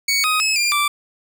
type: tone with pitch steps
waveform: 20% pulse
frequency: 2235 / 1255 / 2583 / 2395 / 1171 Hz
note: C#7 / D#6 / E7 / D7 / D6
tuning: +14 / +15 / -36 / +33 / -5 cents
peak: -11 dBFS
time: 0.08-0.88 s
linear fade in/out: 5 ms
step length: 160 ms
effects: none